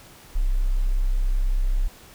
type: tone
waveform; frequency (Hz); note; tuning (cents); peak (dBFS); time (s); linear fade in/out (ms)
sine; 32.59; C1; -6; -18; 0.35-1.88; 10
effects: pink hiss -48 dBFS RMS until 2.14 s